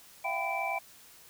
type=tone cluster; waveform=sine; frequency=666 / 714 / 785 / 1001 / 2331 Hz; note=E5 / F5 / G5 / B5 / D7; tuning=+18 / +38 / +2 / +23 / -14 cents; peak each=-37 / -40 / -35 / -38 / -34 dBFS; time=0.24-0.79 s; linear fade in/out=10 ms; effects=white hiss -55 dBFS RMS until 1.29 s

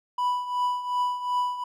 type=tone with tremolo; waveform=triangle; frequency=987.8 Hz; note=B5; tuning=in tune; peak=-19 dBFS; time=0.18-1.64 s; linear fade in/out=5 ms; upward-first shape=triangle; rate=2.7 Hz; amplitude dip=75%; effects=none

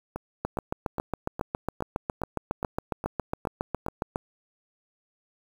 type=two click trains; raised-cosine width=1 ms; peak=-13 / -18 dBFS; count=28 / 10; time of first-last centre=0.45-4.159 / 0.16-3.864 s; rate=7.28 / 2.43 Hz; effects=7-bit

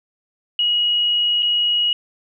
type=tone with dropouts; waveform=sine; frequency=2900 Hz; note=F#7; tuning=35 cents flat; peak=-15 dBFS; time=0.59-1.93 s; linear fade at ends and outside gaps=2 ms; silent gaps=1.424-1.428 s; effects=none

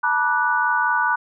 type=chord; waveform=sine; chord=B minor seventh; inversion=third; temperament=equal with one note detuned; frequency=880 / 964.6 / 1174.7 / 1480 Hz; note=A5 / B5 / D6 / F#6; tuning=0 / -41 / 0 / 0 cents; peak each=-25 / -22 / -25 / -20 dBFS; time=0.03-1.16 s; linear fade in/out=10 ms; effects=none

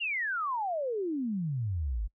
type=exponential sweep; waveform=sine; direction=down; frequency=2897 to 46.82 Hz; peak=-29 dBFS; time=0-2.08 s; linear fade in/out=20 ms; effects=noise-tail reverb RT60 0.1 s tail -26 dB re dry

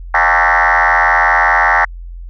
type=tone with frequency modulation; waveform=sine; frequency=1340 Hz; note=E6; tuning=28 cents sharp; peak=-7 dBFS; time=0.14-1.85 s; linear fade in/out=5 ms; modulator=85 Hz; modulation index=7.3; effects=tanh soft clip ceiling -3 dBFS + added 43 Hz sine -26 dBFS peak until 2.29 s

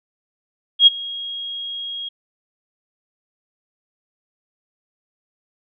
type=tone with ADSR envelope; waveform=sine; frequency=3278 Hz; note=G#7; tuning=23 cents flat; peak=-4 dBFS; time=0.79-2.09 s; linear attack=77 ms; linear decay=22 ms; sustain=-22 dB; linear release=9 ms; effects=none

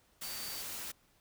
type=tone in noise; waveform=sine; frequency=4600 Hz; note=D8; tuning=37 cents flat; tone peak=-45 dBFS; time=0.23-0.62 s; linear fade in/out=10 ms; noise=white; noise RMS=-42 dBFS; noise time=0.21-0.92 s; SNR=-6 dB; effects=pink hiss -69 dBFS RMS until 1.2 s

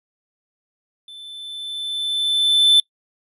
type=tone with level ramp; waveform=triangle; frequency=3526 Hz; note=A7; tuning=3 cents sharp; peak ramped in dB=-35 to -7 dBFS; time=1.08-2.8 s; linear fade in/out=2 ms; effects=noise-tail reverb RT60 0.1 s tail -26 dB re dry + resampled to 32000 Hz

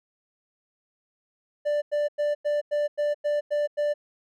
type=tone bursts; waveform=triangle; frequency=589 Hz; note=D5; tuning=5 cents sharp; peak=-20 dBFS; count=9; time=1.65-3.94 s; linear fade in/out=20 ms; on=170 ms; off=95 ms; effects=none

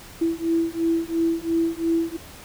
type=beating tone pair; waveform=sine; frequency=329.6 / 332.5 Hz; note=E4 / E4; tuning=0 / +15 cents; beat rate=2.9 Hz; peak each=-23 dBFS; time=0.21-2.17 s; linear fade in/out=10 ms; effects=pink hiss -43 dBFS RMS until 2.44 s

